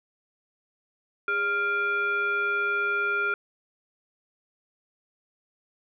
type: tone with frequency modulation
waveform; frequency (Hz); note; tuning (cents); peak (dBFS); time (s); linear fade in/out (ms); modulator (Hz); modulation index
sine; 1396.9; F6; 0; -23; 1.28-3.34; 2; 989; 0.67
effects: none